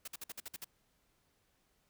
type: noise bursts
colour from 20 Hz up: white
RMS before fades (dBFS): -44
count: 8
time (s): 0.05-0.645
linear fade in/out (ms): 5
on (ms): 28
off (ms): 53
effects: pink hiss -75 dBFS RMS until 1.89 s